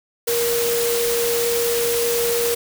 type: tone in noise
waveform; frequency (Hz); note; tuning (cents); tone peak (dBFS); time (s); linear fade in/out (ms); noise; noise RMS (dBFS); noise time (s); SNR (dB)
sine; 471.2; A#4; +19; -19; 0.27-2.55; 10; white; -24; 0.27-2.55; +2
effects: none